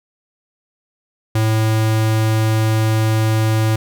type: tone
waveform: square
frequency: 110 Hz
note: A2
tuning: in tune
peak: -14 dBFS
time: 1.35-3.76 s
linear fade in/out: 5 ms
effects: none